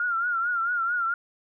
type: tone with vibrato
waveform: sine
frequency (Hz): 1400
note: F6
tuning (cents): +4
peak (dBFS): -23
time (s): 0-1.14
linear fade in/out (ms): 2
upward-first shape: triangle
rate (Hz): 4.5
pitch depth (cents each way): 95
effects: none